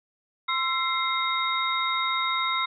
sine tone cluster, 1044 / 1339 / 2102 / 3744 Hz, C6 / E6 / C7 / A#7, -4 / +27 / +7 / +7 cents, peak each -29 dBFS, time 0.48-2.66 s, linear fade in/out 10 ms, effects none

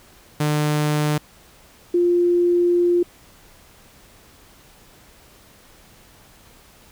sawtooth / sine tone pair in turn, 150 / 350 Hz, D3 / F4, +37 / +4 cents, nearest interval octave + minor third, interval 1467 cents, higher second, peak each -14 dBFS, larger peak neither, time 0.4-1.18 / 1.94-3.03 s, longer second, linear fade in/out 5 ms, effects pink hiss -50 dBFS RMS until 6.91 s

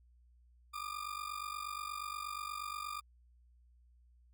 40% pulse ring-modulated tone, 1204 Hz, D6, 43 cents sharp, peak -36 dBFS, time 0.73-3.01 s, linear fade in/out 20 ms, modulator 24.2 Hz, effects added 60 Hz sine -62 dBFS peak until 4.33 s

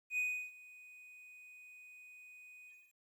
triangle tone with ADSR envelope, 2489 Hz, D#7, in tune, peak -30 dBFS, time 0.1-2.94 s, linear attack 79 ms, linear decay 330 ms, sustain -22 dB, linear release 270 ms, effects 12-bit

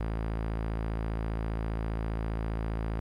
sawtooth tone, 55 Hz, A1, in tune, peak -26 dBFS, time 0-3 s, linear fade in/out 5 ms, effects low-pass 2000 Hz 12 dB/octave + 11-bit

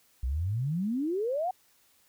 sine exponential sweep, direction up, 58.6 to 766 Hz, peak -27 dBFS, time 0.23-1.51 s, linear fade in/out 5 ms, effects white hiss -65 dBFS RMS until 2.08 s

